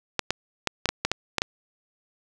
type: clicks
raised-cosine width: 0.2 ms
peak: -5 dBFS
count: 9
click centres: 0.193 / 0.306 / 0.673 / 0.857 / 0.89 / 1.05 / 1.116 / 1.383 / 1.419 s
effects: none